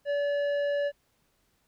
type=tone with tanh clipping; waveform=sine; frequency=574 Hz; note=D5; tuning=40 cents flat; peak=-27 dBFS; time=0.05-0.92 s; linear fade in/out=50 ms; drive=10 dB; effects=pink hiss -71 dBFS RMS until 1.67 s